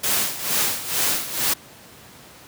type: noise with tremolo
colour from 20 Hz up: white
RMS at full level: -20 dBFS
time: 0.03-1.54 s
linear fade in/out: 10 ms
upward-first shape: sine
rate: 2.2 Hz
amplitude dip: 75%
effects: pink hiss -45 dBFS RMS until 2.47 s + high-pass 100 Hz 12 dB/octave